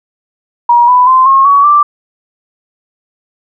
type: tone with pitch steps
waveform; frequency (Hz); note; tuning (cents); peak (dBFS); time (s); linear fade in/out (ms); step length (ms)
sine; 954 / 994.5 / 1036.7 / 1080.8 / 1126.7 / 1174.5; A#5 / B5 / C6 / C#6 / C#6 / D6; +40 / +12 / -16 / -44 / +28 / 0; -3; 0.69-1.83; 5; 190
effects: none